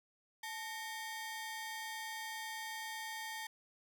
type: ring-modulated tone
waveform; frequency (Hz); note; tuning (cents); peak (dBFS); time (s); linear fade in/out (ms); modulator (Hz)
sawtooth; 1362; F6; -44; -35; 0.43-3.47; 5; 485
effects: none